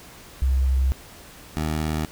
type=tone pair in turn; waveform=sine / 15% pulse; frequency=65.7 / 77.61 Hz; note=C2 / D#2; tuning=+8 / -4 cents; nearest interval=minor third; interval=288 cents; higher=second; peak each=-17 dBFS; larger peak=neither; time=0.42-0.92 / 1.57-2.05 s; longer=first; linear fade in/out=0 ms; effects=pink hiss -45 dBFS RMS until 2.11 s